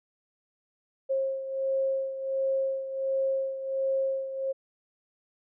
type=beating tone pair; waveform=sine; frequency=536 / 537.4 Hz; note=C5 / C5; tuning=+42 / +46 cents; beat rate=1.4 Hz; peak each=-27 / -33 dBFS; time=1.09-4.53 s; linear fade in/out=20 ms; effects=none